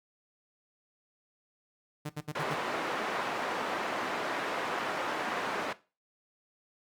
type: tone bursts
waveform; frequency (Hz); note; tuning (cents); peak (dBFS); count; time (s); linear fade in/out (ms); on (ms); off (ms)
sawtooth; 150; D3; +37; -30; 5; 2.05-2.548; 10; 46; 67
type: band-pass noise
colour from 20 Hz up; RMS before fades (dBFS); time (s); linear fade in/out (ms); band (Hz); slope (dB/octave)
white; -34; 2.35-5.73; 5; 270 to 1400; 12
effects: noise-tail reverb RT60 0.3 s tail -17 dB re dry + Opus 48 kbps